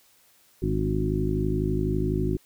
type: harmonic tone with a mistuned harmonic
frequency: 52 Hz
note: G#1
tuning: 3 cents sharp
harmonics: 1 / 2 / 3 / 4 / 5 / 6 / 7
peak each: -29 / -30 / -29 / -34 / -32 / -33 / -29 dBFS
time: 0.62-2.37 s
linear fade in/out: 5 ms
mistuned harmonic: 6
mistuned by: -33 cents
effects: white hiss -60 dBFS RMS until 2.45 s